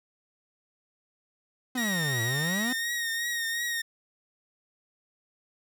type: exponential two-way sweep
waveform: 45% pulse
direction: down then up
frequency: 260 to 111.6 to 260 Hz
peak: -29 dBFS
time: 1.75-2.73 s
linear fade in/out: 5 ms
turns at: 2.22 s
type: tone with vibrato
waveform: sawtooth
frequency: 1864.7 Hz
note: A#6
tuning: in tune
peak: -25 dBFS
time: 1.77-3.82 s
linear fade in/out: 10 ms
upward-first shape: triangle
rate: 2.8 Hz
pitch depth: 47 cents each way
effects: none